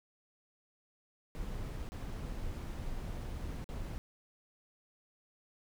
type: noise with dropouts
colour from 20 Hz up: brown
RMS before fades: -40 dBFS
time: 1.35-3.98 s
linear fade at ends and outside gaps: 0 ms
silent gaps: 1.89-1.92 / 3.642-3.69 s
effects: none